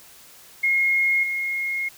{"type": "tone with level steps", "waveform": "sine", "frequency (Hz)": 2151, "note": "C7", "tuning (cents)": 47, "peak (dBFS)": [-17, -23], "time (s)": [0.63, 1.89], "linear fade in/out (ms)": 10, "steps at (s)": 1.23, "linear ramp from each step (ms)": 5, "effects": ["white hiss -48 dBFS RMS until 1.97 s"]}